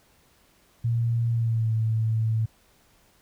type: tone with pitch glide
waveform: sine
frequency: 116.7 to 111.3 Hz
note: A#2 to A2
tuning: +2 to +20 cents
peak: -21 dBFS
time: 0.84-2.46 s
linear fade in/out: 10 ms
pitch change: -82 cents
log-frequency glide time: 1.31-1.71 s
effects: pink hiss -61 dBFS RMS until 3.21 s